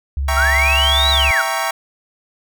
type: tone with vibrato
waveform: sine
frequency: 69.3 Hz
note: C#2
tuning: in tune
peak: -17 dBFS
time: 0.17-1.31 s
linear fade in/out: 0 ms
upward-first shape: triangle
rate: 15 Hz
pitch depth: 60 cents each way
type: chord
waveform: 25% pulse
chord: E diminished seventh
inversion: none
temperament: equal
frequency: 659.3 / 784 / 932.3 / 1108.7 Hz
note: E5 / G5 / Bb5 / Db6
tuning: 0 / 0 / 0 / 0 cents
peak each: -20 dBFS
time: 0.28-1.71 s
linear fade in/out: 5 ms
type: linear two-way sweep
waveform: sine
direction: up then down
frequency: 1303 to 3994 to 1303 Hz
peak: -14 dBFS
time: 0.36-1.42 s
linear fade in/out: 10 ms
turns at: 1.1 s
effects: none